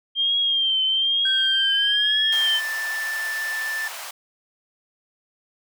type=tone with vibrato; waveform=sine; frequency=3184 Hz; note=G7; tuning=26 cents sharp; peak=-18 dBFS; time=0.15-2.61 s; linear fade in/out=50 ms; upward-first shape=triangle; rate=1.1 Hz; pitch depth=68 cents each way
type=tone with pitch glide; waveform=triangle; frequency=1555 to 1765.7 Hz; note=G6 to A6; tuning=-14 to +6 cents; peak=-23 dBFS; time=1.25-3.88 s; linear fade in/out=5 ms; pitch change=+220 cents; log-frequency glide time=1.49-2.31 s
type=high-pass noise; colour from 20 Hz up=pink; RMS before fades=-35 dBFS; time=2.32-4.11 s; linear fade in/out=5 ms; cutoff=710 Hz; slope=24 dB/octave
effects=none